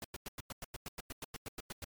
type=noise bursts; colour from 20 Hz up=pink; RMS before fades=-43 dBFS; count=16; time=0.02-1.844 s; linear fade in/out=2 ms; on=24 ms; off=96 ms; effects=MP3 96 kbps